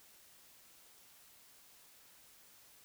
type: silence
effects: white hiss -62 dBFS RMS until 2.84 s